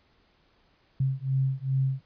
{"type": "beating tone pair", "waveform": "sine", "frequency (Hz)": [132.4, 134.9], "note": ["C3", "C#3"], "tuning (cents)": [21, -47], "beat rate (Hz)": 2.5, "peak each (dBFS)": -27, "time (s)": [1, 2.01], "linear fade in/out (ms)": 5, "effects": ["pink hiss -65 dBFS RMS until 2.05 s", "resampled to 11025 Hz"]}